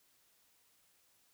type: silence
effects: white hiss -71 dBFS RMS until 1.33 s